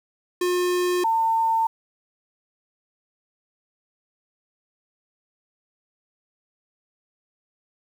square / sine tone pair in turn, 358 / 902.1 Hz, F4 / A5, +43 / +43 cents, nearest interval octave + major third, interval 1600 cents, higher second, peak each -21 / -18 dBFS, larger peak second, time 0.41-1.04 / 1.04-1.67 s, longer neither, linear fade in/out 5 ms, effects 8-bit

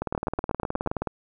two click trains, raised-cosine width 1 ms, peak -13 / -13 dBFS, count 7 / 21, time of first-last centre 0.15-0.874 / 0.02-1.073 s, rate 8.29 / 19 Hz, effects none

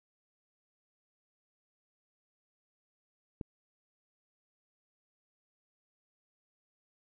click, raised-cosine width 3 ms, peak -25 dBFS, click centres 3.412 s, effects none

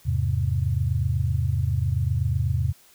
sine chord, E augmented, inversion none, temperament equal with one note detuned, 82.41 / 103.17 / 130.81 Hz, E2 / G#2 / B#2, 0 / -11 / 0 cents, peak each -25 dBFS, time 0.05-2.73 s, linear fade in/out 20 ms, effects white hiss -55 dBFS RMS until 2.94 s

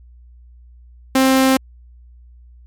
sawtooth tone, 264 Hz, C4, 16 cents sharp, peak -7 dBFS, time 1.15-1.57 s, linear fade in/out 5 ms, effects added 60 Hz sine -41 dBFS peak until 2.66 s + MP3 96 kbps

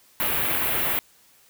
white band-stop noise, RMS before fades -24 dBFS, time 0.2-0.99 s, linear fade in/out 0 ms, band 3000 to 12000 Hz, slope 24 dB/octave, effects white hiss -57 dBFS RMS until 1.49 s

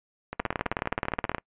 two click trains, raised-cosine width 0.5 ms, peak -10 / -18 dBFS, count 19 / 17, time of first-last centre 0.4-1.347 / 0.33-1.383 s, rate 19 / 15.2 Hz, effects noise-tail reverb RT60 0.1 s tail -24 dB re dry + resampled to 8000 Hz

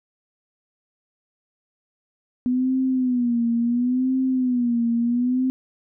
sine tone with vibrato, 246.9 Hz, B3, in tune, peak -18 dBFS, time 2.46-5.5 s, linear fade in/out 0 ms, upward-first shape sine, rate 0.72 Hz, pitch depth 100 cents each way, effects none

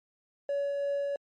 triangle tone with tremolo, 565 Hz, C#5, 33 cents sharp, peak -24 dBFS, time 0.49-1.16 s, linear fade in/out 2 ms, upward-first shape triangle, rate 2.9 Hz, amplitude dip 30%, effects tanh soft clip ceiling -22 dBFS + MP3 48 kbps

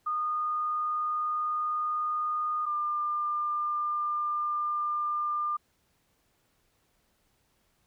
sine tone pair in turn, 1226 / 1198.7 Hz, D#6 / D6, -26 / +35 cents, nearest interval unison, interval 39 cents, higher first, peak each -27 dBFS, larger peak neither, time 0.06-2.66 / 2.66-5.57 s, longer second, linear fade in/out 10 ms, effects pink hiss -71 dBFS RMS until 7.86 s

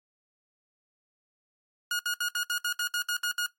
sawtooth tone bursts, 1438 Hz, F#6, 50 cents flat, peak -23 dBFS, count 11, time 1.91-3.462 s, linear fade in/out 2 ms, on 82 ms, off 65 ms, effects noise-tail reverb RT60 0.2 s tail -25 dB re dry + AAC 64 kbps

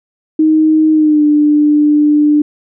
sine tone with pitch glide, 312.6 to 297.5 Hz, D#4 to D4, +8 to +22 cents, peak -6 dBFS, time 0.39-2.42 s, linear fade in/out 5 ms, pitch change -86 cents, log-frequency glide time 0.92-1.24 s, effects none

